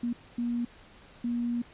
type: tone bursts at uneven times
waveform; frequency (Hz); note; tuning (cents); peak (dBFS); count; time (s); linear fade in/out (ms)
sine; 238.4; A#3; +39; -27; 3; 0.03-0.13 / 0.38-0.65 / 1.24-1.62; 5
effects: pink hiss -54 dBFS RMS until 1.73 s + resampled to 8000 Hz